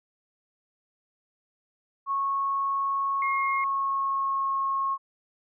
sine tone with pitch glide, 1100 to 1087.4 Hz, C#6 to C#6, -14 to -34 cents, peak -24 dBFS, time 2.06-4.98 s, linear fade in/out 50 ms, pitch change -20 cents, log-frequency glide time 3.21-4.54 s
sine tone, 2138 Hz, C7, 37 cents sharp, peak -29 dBFS, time 3.22-3.64 s, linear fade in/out 2 ms
effects none

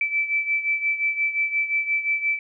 sine beating tone pair, 2318 / 2323.7 Hz, D7 / D7, -23 / -19 cents, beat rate 5.7 Hz, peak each -22 / -27 dBFS, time 0.01-2.39 s, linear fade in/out 2 ms, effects none

